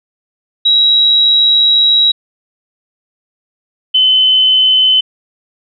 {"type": "tone pair in turn", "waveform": "sine", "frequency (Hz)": [3862, 3042], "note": ["B7", "F#7"], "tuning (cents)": [-39, 47], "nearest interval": "major third", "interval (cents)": 414, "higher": "first", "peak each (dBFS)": -6, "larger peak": "neither", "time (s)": [[0.65, 2.12], [3.94, 5.01]], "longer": "first", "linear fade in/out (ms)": 10, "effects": []}